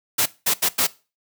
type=noise bursts at uneven times; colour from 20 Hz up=white; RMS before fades=-19 dBFS; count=4; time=0.18-0.26 / 0.46-0.54 / 0.62-0.69 / 0.78-0.87 s; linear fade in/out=10 ms; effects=noise-tail reverb RT60 0.3 s tail -19 dB re dry + high-pass 100 Hz 12 dB/octave